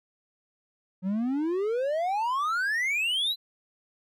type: exponential sweep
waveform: triangle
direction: up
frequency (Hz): 180 to 4081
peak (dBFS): -23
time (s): 1.02-3.36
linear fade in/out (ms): 50
effects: none